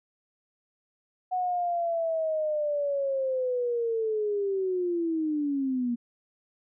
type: linear sweep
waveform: sine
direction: down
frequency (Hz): 739 to 234.7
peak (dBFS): -25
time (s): 1.31-5.96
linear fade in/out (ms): 20
effects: none